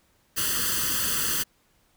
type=noise with comb filter; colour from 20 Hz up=white; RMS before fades=-26 dBFS; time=0.36-1.44 s; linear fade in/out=20 ms; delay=0.65 ms; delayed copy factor=+1; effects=pink hiss -65 dBFS RMS until 1.96 s